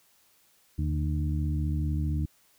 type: harmonic tone with a mistuned harmonic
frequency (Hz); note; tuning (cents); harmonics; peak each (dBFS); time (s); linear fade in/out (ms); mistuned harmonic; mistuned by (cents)
75.5; D2; +48; 1 / 2 / 3 / 4; -27 / -31 / -39 / -37; 0.78-2.26; 10; 1; +75
effects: white hiss -64 dBFS RMS until 2.58 s